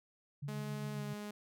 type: tone with tremolo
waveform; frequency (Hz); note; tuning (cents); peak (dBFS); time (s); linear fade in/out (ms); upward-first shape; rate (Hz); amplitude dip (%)
sine; 142.9; D3; -47; -38; 0.42-1.14; 10; sine; 7.5; 40
type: tone with pitch glide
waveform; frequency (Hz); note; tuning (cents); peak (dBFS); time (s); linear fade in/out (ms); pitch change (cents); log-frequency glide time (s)
sawtooth; 211.6 to 208; G#3 to G#3; +33 to +3; -38; 0.48-1.31; 5; -30; 0.92-1.03
effects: none